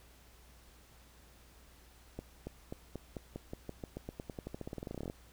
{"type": "accelerating click train", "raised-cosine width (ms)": 2, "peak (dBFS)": -27, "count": 30, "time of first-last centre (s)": [2.19, 5.099], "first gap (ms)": 280, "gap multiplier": 0.91, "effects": ["added 60 Hz sine -60 dBFS peak until 5.32 s", "pink hiss -62 dBFS RMS until 5.32 s"]}